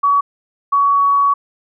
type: tone pair in turn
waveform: sine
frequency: 1132 / 1125.5 Hz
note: C#6 / C#6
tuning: +36 / +26 cents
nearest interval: unison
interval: 10 cents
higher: first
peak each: -10 dBFS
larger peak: neither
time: 0.03-0.21 / 0.72-1.34 s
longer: second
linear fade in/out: 10 ms
effects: none